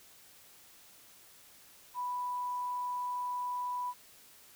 sine tone, 987.8 Hz, B5, in tune, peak -33 dBFS, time 1.94-3.94 s, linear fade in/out 50 ms, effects white hiss -58 dBFS RMS until 4.55 s

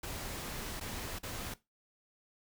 pink noise with dropouts, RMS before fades -41 dBFS, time 0.03-1.54 s, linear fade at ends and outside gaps 5 ms, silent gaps 0.799-0.809 / 1.188-1.231 s, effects noise-tail reverb RT60 0.2 s tail -17 dB re dry

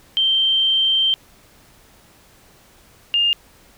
sine tone pair in turn, 3136 / 2817 Hz, G7 / F7, 0 / +14 cents, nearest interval major second, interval 186 cents, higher first, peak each -14 dBFS, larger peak neither, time 0.17-1.14 / 3.14-3.33 s, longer first, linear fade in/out 0 ms, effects pink hiss -51 dBFS RMS until 3.77 s

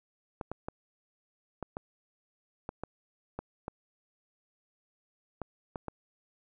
clicks, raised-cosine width 1 ms, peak -22 dBFS, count 12, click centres 0.412 / 0.516 / 0.685 / 1.627 / 1.769 / 2.691 / 2.836 / 3.39 / 3.681 / 5.417 / 5.758 / 5.883 s, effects none

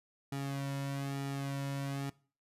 sawtooth tone with flanger, 138.59 Hz, C#3, in tune, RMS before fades -37 dBFS, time 0.32-2.1 s, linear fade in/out 5 ms, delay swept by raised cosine 1.9 to 2.53 ms, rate 1.1 Hz, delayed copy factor -0.75, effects noise-tail reverb RT60 0.4 s tail -21 dB re dry + resampled to 32000 Hz

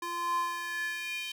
square tone with high-pass filter sweep, 345 Hz, F4, 21 cents flat, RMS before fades -34 dBFS, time 0.02-1.32 s, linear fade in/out 5 ms, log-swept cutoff 710 to 2900 Hz, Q 5.4, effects none

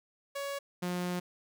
sawtooth tone pair in turn, 560 / 178.49 Hz, C#5 / F3, +18 / +38 cents, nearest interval octave + minor sixth, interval 1980 cents, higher first, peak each -31 / -28 dBFS, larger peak second, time 0.35-0.59 / 0.82-1.2 s, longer second, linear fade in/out 10 ms, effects none

